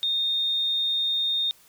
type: tone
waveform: sine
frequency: 3670 Hz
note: A#7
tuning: 28 cents flat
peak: -22 dBFS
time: 0.03-1.51 s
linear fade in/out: 0 ms
effects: white hiss -56 dBFS RMS until 1.68 s